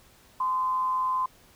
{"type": "tone with amplitude modulation", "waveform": "sine", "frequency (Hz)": 1030, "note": "C6", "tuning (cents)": -28, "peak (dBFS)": -22, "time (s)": [0.4, 1.26], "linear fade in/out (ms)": 5, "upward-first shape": "sine", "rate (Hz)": 185, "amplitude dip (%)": 35, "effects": ["pink hiss -57 dBFS RMS until 1.55 s"]}